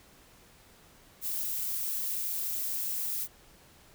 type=noise; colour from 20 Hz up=violet; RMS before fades=-33 dBFS; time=1.21-3.28 s; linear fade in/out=50 ms; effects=pink hiss -58 dBFS RMS until 3.94 s